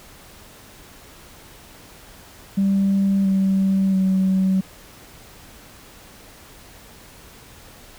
sine tone with pitch steps, 196 / 192.74 / 189.54 Hz, G3 / G3 / F#3, 0 / -29 / +42 cents, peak -14 dBFS, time 2.57-4.61 s, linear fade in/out 10 ms, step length 680 ms, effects tanh soft clip ceiling -12 dBFS + pink hiss -45 dBFS RMS until 7.98 s

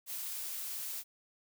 blue noise, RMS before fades -40 dBFS, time 0.06-1.04 s, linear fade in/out 50 ms, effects none

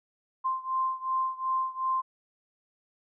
sine beating tone pair, 1045 / 1047.7 Hz, C6 / C6, -2 / +2 cents, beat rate 2.7 Hz, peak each -29 / -31 dBFS, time 0.44-2.02 s, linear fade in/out 20 ms, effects none

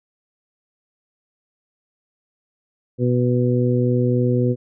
harmonic tone, 123.47 Hz, B2, in tune, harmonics 1 / 2 / 3 / 4, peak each -18 / -21 / -23 / -24 dBFS, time 2.98-4.56 s, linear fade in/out 50 ms, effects none

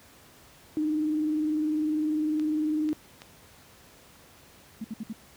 sine tone with vibrato, 306.6 Hz, D#4, 25 cents flat, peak -24 dBFS, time 0.77-2.93 s, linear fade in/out 0 ms, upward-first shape square, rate 20 Hz, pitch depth 30 cents each way
clicks, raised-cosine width 0.2 ms, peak -26 dBFS, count 3, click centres 2.397 / 2.89 / 3.219 s
sine tone bursts, 220 Hz, A3, in tune, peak -31 dBFS, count 4, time 4.81-5.129 s, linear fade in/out 5 ms, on 34 ms, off 61 ms
effects pink hiss -54 dBFS RMS until 5.36 s + high-pass 60 Hz 12 dB/octave

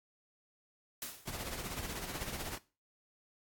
white noise with exponential decay, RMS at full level -38 dBFS, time 1.02-1.4 s, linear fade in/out 2 ms, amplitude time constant 81 ms
pink noise with tremolo, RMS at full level -39 dBFS, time 1.27-2.58 s, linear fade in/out 5 ms, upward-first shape sine, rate 16 Hz, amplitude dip 55%
effects noise-tail reverb RT60 0.3 s tail -17 dB re dry + AAC 64 kbps

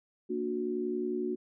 sine chord, Bb augmented, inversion none, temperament equal with one note detuned, 233.1 / 293.7 / 364.7 Hz, Bb3 / D4 / F#4, 0 / 0 / -25 cents, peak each -36 / -37 / -32 dBFS, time 0.29-1.36 s, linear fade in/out 20 ms, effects none

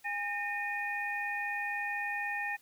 sine tone cluster, 817 / 1826 / 2466 Hz, G#5 / A#6 / D#7, -29 / -36 / -16 cents, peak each -38 / -35 / -38 dBFS, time 0.04-2.57 s, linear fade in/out 20 ms, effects white hiss -64 dBFS RMS until 2.61 s

